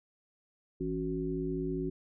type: harmonic tone with a mistuned harmonic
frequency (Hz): 55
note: A1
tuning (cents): 0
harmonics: 1 / 3 / 5 / 7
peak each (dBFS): -41 / -37 / -36 / -35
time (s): 0.8-1.9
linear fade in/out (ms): 10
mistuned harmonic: 7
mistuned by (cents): -69
effects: none